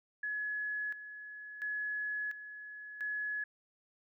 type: tone with tremolo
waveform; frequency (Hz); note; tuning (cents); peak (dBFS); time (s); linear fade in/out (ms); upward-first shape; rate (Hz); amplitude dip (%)
sine; 1695; G#6; +35; -34; 0.23-3.44; 5; square; 0.72; 70
effects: none